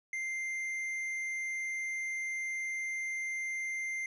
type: tone with tanh clipping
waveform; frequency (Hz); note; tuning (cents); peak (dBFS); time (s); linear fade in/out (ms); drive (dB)
sine; 2093; C7; 0; -35; 0.13-4.06; 2; 7
effects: none

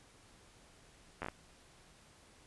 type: slowing click train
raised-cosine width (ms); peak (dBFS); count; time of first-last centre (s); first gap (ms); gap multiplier
0.5; -24; 5; 1.22-1.285; 11; 1.27
effects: pink hiss -62 dBFS RMS until 2.46 s + resampled to 24000 Hz

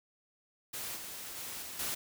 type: noise with level steps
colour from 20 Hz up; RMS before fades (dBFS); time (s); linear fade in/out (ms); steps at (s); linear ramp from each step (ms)
white; -40 / -44 / -42 / -44 / -36; 0.73-1.95; 10; 0.96 / 1.36 / 1.62 / 1.79; 5
effects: none

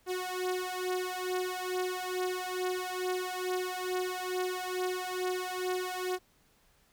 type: beating tone pair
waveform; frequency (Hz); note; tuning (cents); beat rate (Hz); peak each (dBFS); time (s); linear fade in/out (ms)
sawtooth; 365.3 / 367.6; F#4 / F#4; -22 / -11; 2.3; -31; 0.06-6.19; 50
effects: pink hiss -67 dBFS RMS until 6.92 s

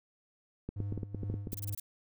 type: clicks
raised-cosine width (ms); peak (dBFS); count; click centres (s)
3; -24; 11; 0.69 / 0.803 / 0.924 / 0.977 / 1.032 / 1.147 / 1.233 / 1.3 / 1.341 / 1.472 / 1.531
type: tone with tremolo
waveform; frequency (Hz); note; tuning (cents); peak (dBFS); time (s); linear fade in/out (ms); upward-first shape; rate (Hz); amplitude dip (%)
triangle; 100.8; G2; +49; -32; 0.76-1.75; 5; sine; 2.3; 70
type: noise bursts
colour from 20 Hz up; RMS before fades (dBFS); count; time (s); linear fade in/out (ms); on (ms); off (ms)
violet; -41; 6; 1.52-1.799; 2; 24; 27
effects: none

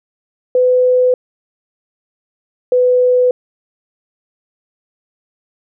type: tone pair in turn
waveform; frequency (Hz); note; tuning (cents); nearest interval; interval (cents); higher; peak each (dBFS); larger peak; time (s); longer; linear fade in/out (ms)
sine; 503 / 499.2; B4 / B4; +32 / +19; unison; 13; first; -8; neither; 0.55-1.14 / 2.72-3.31; neither; 2
effects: none

